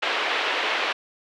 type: band-pass noise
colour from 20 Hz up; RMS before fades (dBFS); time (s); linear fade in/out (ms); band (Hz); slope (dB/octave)
white; -25; 0.02-0.93; 10; 370 to 3200; 24
effects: none